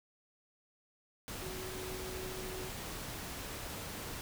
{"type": "tone in noise", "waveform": "sine", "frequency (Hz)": 371.8, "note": "F#4", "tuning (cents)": 8, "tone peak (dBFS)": -44, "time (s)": [1.42, 2.69], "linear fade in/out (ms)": 0, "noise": "pink", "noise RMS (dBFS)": -43, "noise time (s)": [1.28, 4.21], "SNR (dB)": -4, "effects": []}